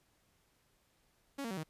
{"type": "tone with pitch steps", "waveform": "sawtooth", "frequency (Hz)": [278.1, 229.8, 189.95, 156.98], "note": ["C#4", "A#3", "F#3", "D#3"], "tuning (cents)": [6, -25, 46, 16], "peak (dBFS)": -34, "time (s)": [1.38, 1.636], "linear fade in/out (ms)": 10, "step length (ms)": 64, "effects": ["pink hiss -73 dBFS RMS until 1.69 s", "resampled to 32000 Hz"]}